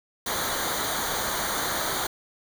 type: noise with comb filter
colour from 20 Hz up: pink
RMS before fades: -28 dBFS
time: 0.26-2.07 s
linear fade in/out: 5 ms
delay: 0.38 ms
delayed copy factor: -0.8
effects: none